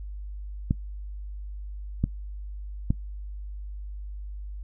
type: clicks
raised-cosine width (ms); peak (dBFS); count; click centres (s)
5; -10; 3; 0.709 / 2.04 / 2.905
effects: noise-tail reverb RT60 0.1 s tail -20 dB re dry + added 50 Hz sine -34 dBFS peak until 4.63 s